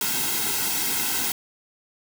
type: noise with comb filter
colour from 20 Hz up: white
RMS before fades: -25 dBFS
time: 0.01-1.32 s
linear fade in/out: 2 ms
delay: 1.7 ms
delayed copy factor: -0.9
effects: none